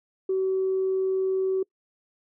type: tone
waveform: sine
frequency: 379.5 Hz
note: F#4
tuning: 44 cents sharp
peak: -21 dBFS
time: 0.29-1.63 s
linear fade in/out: 5 ms
effects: noise-tail reverb RT60 0.1 s tail -26 dB re dry + tanh soft clip ceiling -17 dBFS